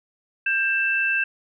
sine tone pair together, 1587 / 2657 Hz, G6 / E7, +21 / +13 cents, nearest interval major sixth, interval 892 cents, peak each -22 dBFS, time 0.46-1.24 s, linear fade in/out 5 ms, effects none

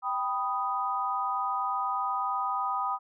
sine chord, G augmented, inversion none, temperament equal, 784 / 987.8 / 1244.5 Hz, G5 / B5 / D#6, 0 / 0 / 0 cents, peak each -33 / -32 / -30 dBFS, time 0.02-2.99 s, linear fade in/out 50 ms, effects none

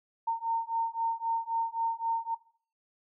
sine beating tone pair, 912 / 915.8 Hz, A#5 / A#5, -38 / -31 cents, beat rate 3.8 Hz, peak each -31 / -31 dBFS, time 0.27-2.35 s, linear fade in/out 10 ms, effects noise-tail reverb RT60 0.5 s tail -20 dB re dry

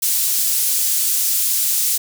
pink high-pass noise, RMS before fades -18 dBFS, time 0.02-1.98 s, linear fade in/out 10 ms, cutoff 7700 Hz, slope 12 dB/octave, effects none

